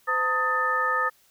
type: tone cluster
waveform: sine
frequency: 512 / 903 / 1254 / 1776 Hz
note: C5 / A5 / D#6 / A6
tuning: -38 / +45 / +13 / +16 cents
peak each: -32 / -32 / -24 / -26 dBFS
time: 0.07-1.1 s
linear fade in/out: 20 ms
effects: white hiss -61 dBFS RMS until 1.3 s